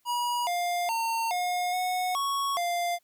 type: tone with pitch steps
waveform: square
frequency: 965 / 703 / 911 / 717 / 732 / 1110 / 697 Hz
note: B5 / F5 / A#5 / F5 / F#5 / C#6 / F5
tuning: -40 / +11 / -40 / +45 / -19 / +2 / -4 cents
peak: -27 dBFS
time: 0.05-2.99 s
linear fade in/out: 50 ms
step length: 420 ms
effects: white hiss -71 dBFS RMS until 3.03 s